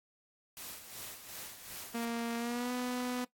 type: noise with tremolo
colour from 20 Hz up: white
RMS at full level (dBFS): -44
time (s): 0.57-2.05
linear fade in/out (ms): 0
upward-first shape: sine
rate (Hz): 2.7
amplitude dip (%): 60
type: tone with pitch glide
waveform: sawtooth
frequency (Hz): 233.1 to 248.4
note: A#3 to B3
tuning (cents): 0 to +10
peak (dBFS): -30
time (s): 1.94-3.25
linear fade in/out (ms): 10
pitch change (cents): +110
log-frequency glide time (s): 2.37-2.72
effects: noise-tail reverb RT60 0.1 s tail -17 dB re dry + AAC 64 kbps